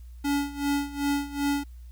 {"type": "tone with tremolo", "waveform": "square", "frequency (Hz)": 284.5, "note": "C#4", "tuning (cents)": 45, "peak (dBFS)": -23, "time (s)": [0.24, 1.64], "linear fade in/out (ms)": 10, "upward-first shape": "sine", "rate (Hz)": 2.6, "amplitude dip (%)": 85, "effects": ["added 60 Hz sine -41 dBFS peak until 1.91 s", "white hiss -66 dBFS RMS until 1.91 s"]}